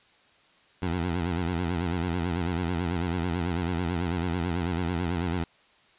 15% pulse tone with vibrato, 87 Hz, F2, 6 cents flat, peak -20 dBFS, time 0.82-5.44 s, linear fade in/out 5 ms, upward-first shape sine, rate 9.1 Hz, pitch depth 110 cents each way, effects white hiss -60 dBFS RMS until 5.98 s + resampled to 8000 Hz

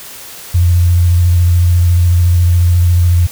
sine tone with vibrato, 87.31 Hz, F2, in tune, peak -6 dBFS, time 0.54-3.27 s, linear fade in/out 10 ms, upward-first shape square, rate 14 Hz, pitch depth 25 cents each way, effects white hiss -31 dBFS RMS until 3.31 s

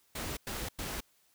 pink noise bursts, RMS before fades -38 dBFS, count 3, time 0.15-1.006 s, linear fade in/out 5 ms, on 220 ms, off 98 ms, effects white hiss -69 dBFS RMS until 1.34 s

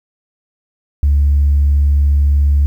sine tone, 71.5 Hz, D2, 46 cents flat, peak -7 dBFS, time 1.03-2.66 s, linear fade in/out 0 ms, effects tanh soft clip ceiling -5 dBFS + 8-bit

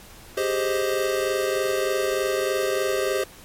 square chord, Ab major seventh, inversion third, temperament equal, 392 / 415.3 / 523.3 / 622.3 Hz, G4 / Ab4 / C5 / Eb5, 0 / 0 / 0 / 0 cents, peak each -26 / -31 / -27 / -30 dBFS, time 0.37-3.24 s, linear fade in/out 5 ms, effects pink hiss -46 dBFS RMS until 3.44 s + MP3 64 kbps

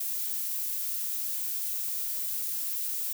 violet noise, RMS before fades -32 dBFS, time 0-3.13 s, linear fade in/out 5 ms, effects none

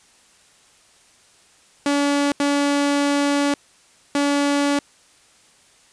sawtooth tone bursts at uneven times, 285.4 Hz, D4, 49 cents flat, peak -13 dBFS, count 3, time 1.86-2.32 / 2.4-3.54 / 4.15-4.79 s, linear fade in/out 2 ms, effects white hiss -54 dBFS RMS until 5.92 s + resampled to 22050 Hz

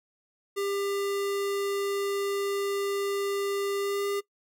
square tone with pitch glide, 399.1 to 402.3 Hz, G4 to G4, +31 to +45 cents, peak -28 dBFS, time 0.56-4.21 s, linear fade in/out 20 ms, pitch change +14 cents, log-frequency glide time 3.79-4.07 s, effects noise-tail reverb RT60 0.1 s tail -20 dB re dry

